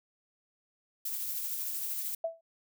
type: noise with tremolo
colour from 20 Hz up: violet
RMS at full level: -34 dBFS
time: 1.05-2.15 s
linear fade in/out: 5 ms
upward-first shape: triangle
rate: 13 Hz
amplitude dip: 35%
type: tone with exponential decay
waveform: sine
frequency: 659.3 Hz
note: E5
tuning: in tune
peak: -26 dBFS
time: 2.24-2.41 s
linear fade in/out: 5 ms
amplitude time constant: 36 ms
effects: none